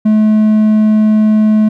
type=tone; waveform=triangle; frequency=215 Hz; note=A3; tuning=40 cents flat; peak=-4 dBFS; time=0.05-1.69 s; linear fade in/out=10 ms; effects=none